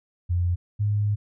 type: tone pair in turn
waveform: sine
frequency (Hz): 88 / 103.87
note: F2 / G#2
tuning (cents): +14 / +1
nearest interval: minor third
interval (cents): 287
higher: second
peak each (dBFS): -20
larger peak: neither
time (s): 0.29-0.56 / 0.79-1.16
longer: second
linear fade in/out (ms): 20
effects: none